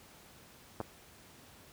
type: clicks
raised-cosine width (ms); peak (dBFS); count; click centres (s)
1; -21 / -26; 2; 0.803 / 0.812
effects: pink hiss -57 dBFS RMS until 1.72 s + high-pass 60 Hz 12 dB/octave